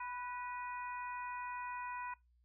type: harmonic tone with a mistuned harmonic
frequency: 493.9 Hz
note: B4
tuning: in tune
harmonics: 2 / 3 / 4 / 5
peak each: -42 / -49 / -53 / -50 dBFS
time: 0-2.14 s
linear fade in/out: 5 ms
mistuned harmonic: 4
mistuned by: -36 cents
effects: noise-tail reverb RT60 0.2 s tail -22 dB re dry + added 60 Hz sine -68 dBFS peak until 2.44 s